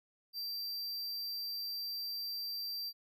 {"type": "tone", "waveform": "square", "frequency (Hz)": 4699, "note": "D8", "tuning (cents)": 0, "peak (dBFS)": -38, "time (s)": [0.33, 2.93], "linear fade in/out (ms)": 50, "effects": []}